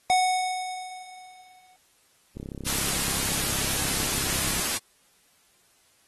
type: tone with exponential decay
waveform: square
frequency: 739 Hz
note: F#5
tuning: 2 cents flat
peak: -18 dBFS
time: 0.1-1.76 s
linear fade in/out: 0 ms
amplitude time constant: 360 ms
type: click train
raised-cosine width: 3 ms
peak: -23 dBFS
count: 76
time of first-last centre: 2.37-4.596 s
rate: 33.7 Hz
type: noise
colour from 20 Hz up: white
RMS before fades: -27 dBFS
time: 2.66-4.78 s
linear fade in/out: 10 ms
effects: white hiss -63 dBFS RMS until 6.07 s + AAC 32 kbps